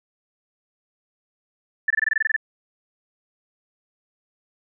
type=tone bursts; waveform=sine; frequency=1760 Hz; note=A6; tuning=in tune; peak=-16 dBFS; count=11; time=1.88-2.364 s; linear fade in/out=5 ms; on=24 ms; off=22 ms; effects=none